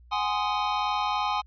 square chord, Ab dominant seventh, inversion third, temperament just, 747.5 / 830.6 / 1038.3 / 1245.9 Hz, Gb5 / Ab5 / C6 / Eb6, +17 / 0 / -14 / +2 cents, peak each -35 / -29 / -31 / -32 dBFS, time 0.11-1.42 s, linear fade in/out 20 ms, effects added 60 Hz sine -50 dBFS peak until 1.46 s + resampled to 11025 Hz

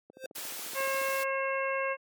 click train, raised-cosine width 2 ms, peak -32 dBFS, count 15, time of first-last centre 0.1-1.086 s, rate 14.2 Hz
square tone with exponential growth, 523.3 Hz, C5, in tune, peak -33 dBFS, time 0.13-0.26 s, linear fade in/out 2 ms, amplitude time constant 27 ms
white noise, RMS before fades -39 dBFS, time 0.35-1.24 s, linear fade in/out 10 ms
harmonic tone, 539 Hz, C#5, 49 cents flat, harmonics 1 / 2 / 3 / 4 / 5, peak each -31 / -34 / -36 / -37 / -38 dBFS, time 0.74-1.97 s, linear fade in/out 50 ms
effects high-pass 300 Hz 12 dB/octave + MP3 96 kbps

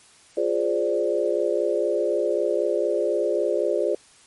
sine chord, D half-diminished seventh, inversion first, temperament equal with one note detuned, 350.4 / 415.3 / 523.3 / 587.3 Hz, F4 / Ab4 / C5 / D5, +6 / 0 / 0 / 0 cents, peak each -26 / -25 / -26 / -25 dBFS, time 0.37-3.95 s, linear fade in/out 5 ms, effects white hiss -53 dBFS RMS until 4.26 s + MP3 48 kbps

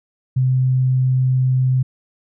sine tone, 129.1 Hz, C3, 23 cents flat, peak -13 dBFS, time 0.36-1.83 s, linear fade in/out 10 ms, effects none

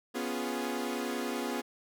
sawtooth chord, C# dominant seventh, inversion third, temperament equal, 246.9 / 277.2 / 349.2 / 415.3 Hz, B3 / C#4 / E#4 / G#4, 0 / 0 / 0 / 0 cents, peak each -32 / -35 / -35 / -35 dBFS, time 0.14-1.62 s, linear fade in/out 20 ms, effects none

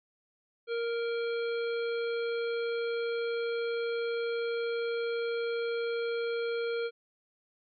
harmonic tone, 466.2 Hz, A#4, in tune, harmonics 1 / 3 / 5 / 7 / 9, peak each -30 / -40 / -44 / -47 / -49 dBFS, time 0.67-6.91 s, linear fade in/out 50 ms, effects none

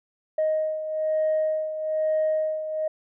sine beating tone pair, 624 / 625.1 Hz, D#5 / D#5, +5 / +8 cents, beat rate 1.1 Hz, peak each -22 / -28 dBFS, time 0.38-2.88 s, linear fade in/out 5 ms, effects tanh soft clip ceiling -17 dBFS

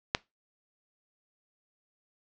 click, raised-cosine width 0.2 ms, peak -6 dBFS, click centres 0.149 s, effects noise-tail reverb RT60 0.2 s tail -21 dB re dry + low-pass 5000 Hz 12 dB/octave

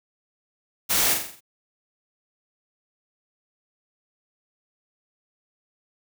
white noise with echo, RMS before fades -22 dBFS, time 0.89-1.15 s, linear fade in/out 20 ms, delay 43 ms, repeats 6, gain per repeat -5 dB, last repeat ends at 1.408 s, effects none

